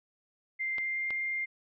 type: tone with pitch glide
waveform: sine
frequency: 2093 to 2108 Hz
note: C7 to C7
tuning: 0 to +12 cents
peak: -30 dBFS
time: 0.59-1.46 s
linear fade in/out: 20 ms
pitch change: +12 cents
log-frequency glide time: 0.77-1.09 s
type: clicks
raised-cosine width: 0.3 ms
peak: -25 dBFS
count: 2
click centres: 0.783 / 1.106 s
effects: none